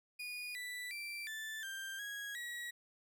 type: tone with pitch steps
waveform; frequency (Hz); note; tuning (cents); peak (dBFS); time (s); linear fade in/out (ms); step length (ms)
35% pulse; 2456 / 1975 / 2347 / 1759 / 1581 / 1653 / 1917; D#7 / B6 / D7 / A6 / G6 / G#6 / A#6; -23 / 0 / -2 / -1 / +14 / -9 / +48; -40; 0.19-2.71; 10; 360
effects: none